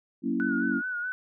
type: chord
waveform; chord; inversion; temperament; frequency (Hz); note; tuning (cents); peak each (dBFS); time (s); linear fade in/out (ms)
sine; F# dominant seventh; none; equal; 185 / 233.1 / 277.2 / 329.6; F#3 / A#3 / C#4 / E4; 0 / 0 / 0 / 0; -35 / -29 / -29 / -32; 0.22-0.82; 50
type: tone with vibrato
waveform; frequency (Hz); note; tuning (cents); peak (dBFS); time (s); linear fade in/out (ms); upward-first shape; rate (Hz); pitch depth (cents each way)
sine; 1468; F#6; -14; -29; 0.4-1.12; 0; sine; 4.7; 51
effects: none